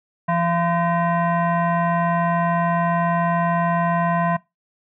sine tone with frequency modulation, 170 Hz, F3, 46 cents flat, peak -17 dBFS, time 0.28-4.37 s, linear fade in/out 10 ms, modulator 853 Hz, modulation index 1.3, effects noise-tail reverb RT60 0.2 s tail -21 dB re dry

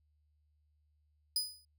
sawtooth tone with exponential decay, 4978 Hz, D#8, in tune, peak -25 dBFS, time 1.36-1.65 s, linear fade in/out 2 ms, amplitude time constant 63 ms, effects added 75 Hz sine -70 dBFS peak until 1.78 s

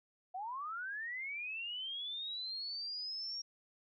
sine linear sweep, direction up, 710 to 5610 Hz, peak -39 dBFS, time 0.34-3.42 s, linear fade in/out 10 ms, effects none

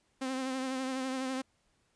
sawtooth tone with vibrato, 261.6 Hz, C4, in tune, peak -29 dBFS, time 0.21-1.42 s, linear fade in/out 10 ms, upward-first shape triangle, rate 12 Hz, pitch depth 41 cents each way, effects pink hiss -73 dBFS RMS until 1.95 s + resampled to 22050 Hz

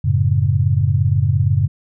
sine chord, F# minor, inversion none, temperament equal, 92.5 / 110 / 138.59 Hz, F#2 / A2 / C#3, 0 / 0 / 0 cents, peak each -17 dBFS, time 0.04-1.68 s, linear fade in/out 10 ms, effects none

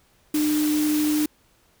sine tone in noise, 302 Hz, D4, 48 cents sharp, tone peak -19 dBFS, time 0.34-1.26 s, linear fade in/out 5 ms, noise white, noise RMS -31 dBFS, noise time 0.34-1.26 s, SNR +9 dB, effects pink hiss -61 dBFS RMS until 1.8 s

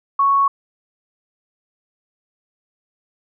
sine tone, 1108.7 Hz, C#6, in tune, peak -12 dBFS, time 0.19-0.48 s, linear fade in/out 5 ms, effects none

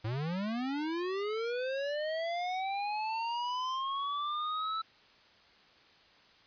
square linear sweep, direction up, 104.3 to 1322 Hz, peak -33 dBFS, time 0.04-4.82 s, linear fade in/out 10 ms, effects white hiss -61 dBFS RMS until 6.46 s + resampled to 11025 Hz

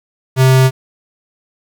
square tone, 130.81 Hz, C3, in tune, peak -7 dBFS, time 0.36-0.71 s, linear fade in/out 50 ms, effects 8-bit

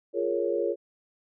sine chord, Bb minor seventh, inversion second, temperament equal, 349.2 / 415.3 / 466.2 / 554.4 Hz, F4 / Ab4 / Bb4 / Db5, 0 / 0 / 0 / 0 cents, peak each -30 dBFS, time 0.13-0.76 s, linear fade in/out 50 ms, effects none

